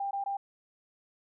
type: tone bursts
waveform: sine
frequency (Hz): 795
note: G5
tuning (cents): +24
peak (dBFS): -30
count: 3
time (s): 0-0.37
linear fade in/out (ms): 5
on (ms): 110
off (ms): 20
effects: none